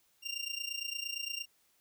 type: tone with amplitude modulation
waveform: 25% pulse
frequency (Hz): 2784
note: F7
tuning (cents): -6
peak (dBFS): -29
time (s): 0.22-1.46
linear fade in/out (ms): 50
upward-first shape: sine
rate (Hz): 28.7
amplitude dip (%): 80
effects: white hiss -71 dBFS RMS until 1.8 s